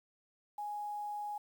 sine tone with quantisation, 830.6 Hz, G#5, in tune, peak -37 dBFS, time 0.58-1.38 s, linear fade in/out 5 ms, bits 10, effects none

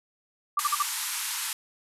sine tone bursts, 1174.7 Hz, D6, in tune, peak -21 dBFS, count 4, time 0.57-0.826 s, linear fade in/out 5 ms, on 28 ms, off 48 ms
white band-pass noise, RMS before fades -32 dBFS, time 0.59-1.53 s, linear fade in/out 2 ms, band 850 to 13000 Hz, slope 96 dB/octave
effects none

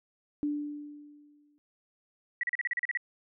sine tone with exponential decay, 293.8 Hz, D4, 1 cent sharp, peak -26 dBFS, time 0.43-1.58 s, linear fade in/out 0 ms, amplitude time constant 250 ms
sine tone bursts, 1931 Hz, B6, 39 cents flat, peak -27 dBFS, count 10, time 2.41-2.973 s, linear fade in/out 2 ms, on 23 ms, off 37 ms
effects none

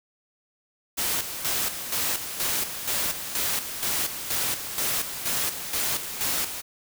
white noise with tremolo, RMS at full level -26 dBFS, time 0.97-6.62 s, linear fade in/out 20 ms, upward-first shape square, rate 2.1 Hz, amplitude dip 60%, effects none

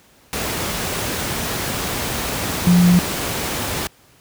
sine tone in noise, 177.1 Hz, F3, 24 cents sharp, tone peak -9 dBFS, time 2.67-2.99 s, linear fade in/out 0 ms, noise pink, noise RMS -23 dBFS, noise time 0.33-3.87 s, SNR +11 dB, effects pink hiss -52 dBFS RMS until 4.2 s + high-pass 60 Hz 12 dB/octave

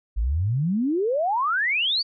sine exponential sweep, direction up, 49 to 4724 Hz, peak -20 dBFS, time 0.16-2.03 s, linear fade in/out 20 ms, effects none

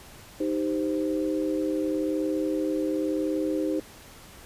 sine chord, C minor, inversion first, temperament equal with one note detuned, 311.1 / 392 / 519.9 Hz, Eb4 / G4 / C5, 0 / 0 / -11 cents, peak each -26 / -31 / -31 dBFS, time 0.4-3.8 s, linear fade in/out 5 ms, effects pink hiss -48 dBFS RMS until 4.45 s + resampled to 32000 Hz

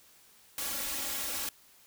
white noise with comb filter, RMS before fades -35 dBFS, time 0.58-1.49 s, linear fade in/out 2 ms, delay 3.6 ms, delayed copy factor +0.95, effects white hiss -60 dBFS RMS until 1.86 s

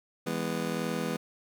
25% pulse chord, E major, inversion none, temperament just, 164.81 / 206 / 247.2 Hz, E3 / G#3 / B3, 0 / -14 / +2 cents, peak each -31 dBFS, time 0.26-1.17 s, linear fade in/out 10 ms, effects none

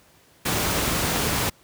pink noise, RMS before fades -23 dBFS, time 0.45-1.5 s, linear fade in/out 10 ms, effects pink hiss -56 dBFS RMS until 1.63 s + high-pass 60 Hz 12 dB/octave

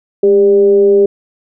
sine tone with frequency modulation, 399.6 Hz, G4, 33 cents sharp, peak -5 dBFS, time 0.23-1.06 s, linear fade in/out 5 ms, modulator 192 Hz, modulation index 0.34, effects none

